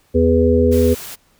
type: harmonic tone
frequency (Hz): 82.41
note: E2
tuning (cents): 0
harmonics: 1 / 3 / 5 / 6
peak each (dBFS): -16 / -16 / -16 / -16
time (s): 0.14-0.95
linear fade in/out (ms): 20
type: noise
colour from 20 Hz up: white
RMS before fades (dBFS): -32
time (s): 0.71-1.16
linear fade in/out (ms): 20
effects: pink hiss -57 dBFS RMS until 1.39 s